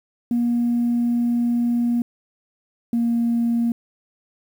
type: tone pair in turn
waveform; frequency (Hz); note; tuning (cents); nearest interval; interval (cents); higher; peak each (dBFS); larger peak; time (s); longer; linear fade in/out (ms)
sine; 238.3 / 234.2; A#3 / A#3; +38 / +8; unison; 30; first; -16; neither; 0.31-2.02 / 2.93-3.72; first; 2
effects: tanh soft clip ceiling -13 dBFS + 8-bit